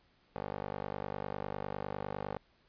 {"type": "tone with band-pass filter", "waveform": "15% pulse", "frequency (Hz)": 49.88, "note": "G1", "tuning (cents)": 31, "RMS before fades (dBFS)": -40, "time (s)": [0.36, 2.38], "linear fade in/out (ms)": 0, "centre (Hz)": 690, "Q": 1.2, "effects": ["pink hiss -69 dBFS RMS until 2.68 s", "resampled to 11025 Hz"]}